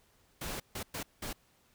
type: noise bursts at uneven times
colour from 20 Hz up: pink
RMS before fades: -39 dBFS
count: 4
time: 0.41-0.6 / 0.75-0.83 / 0.94-1.03 / 1.22-1.33 s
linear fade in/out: 5 ms
effects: pink hiss -68 dBFS RMS until 1.74 s